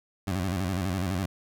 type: tone with vibrato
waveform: 20% pulse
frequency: 92.5 Hz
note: F#2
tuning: in tune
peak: -22 dBFS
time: 0.27-1.26 s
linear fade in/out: 5 ms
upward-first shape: square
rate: 12 Hz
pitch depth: 100 cents each way
effects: none